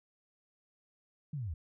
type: linear sweep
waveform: sine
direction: down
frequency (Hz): 158.7 to 69.3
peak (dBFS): -35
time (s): 1.33-1.54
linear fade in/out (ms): 5
effects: none